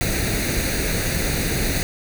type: noise with comb filter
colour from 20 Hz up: pink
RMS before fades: -22 dBFS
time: 0.01-1.83 s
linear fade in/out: 0 ms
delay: 0.47 ms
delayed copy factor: +0.7
effects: none